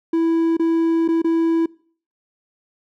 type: tone with dropouts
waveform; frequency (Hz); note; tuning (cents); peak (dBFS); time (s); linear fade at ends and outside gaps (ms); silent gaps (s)
triangle; 329.6; E4; 0; -13; 0.13-1.66; 5; 0.569-0.595 / 1.079-1.086 / 1.219-1.244
effects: noise-tail reverb RT60 0.5 s tail -24 dB re dry